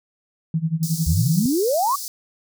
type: tone with tremolo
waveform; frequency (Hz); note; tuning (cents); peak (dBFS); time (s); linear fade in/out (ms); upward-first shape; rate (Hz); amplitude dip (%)
sine; 161.6; E3; -34; -16; 0.54-1.46; 2; sine; 11; 90
type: high-pass noise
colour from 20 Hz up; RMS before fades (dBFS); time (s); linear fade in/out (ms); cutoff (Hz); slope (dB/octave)
pink; -31; 0.83-2.08; 0; 4600; 48
type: exponential sweep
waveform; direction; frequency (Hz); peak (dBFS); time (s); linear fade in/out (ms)
sine; up; 70 to 1178; -17; 1.06-1.96; 10
effects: none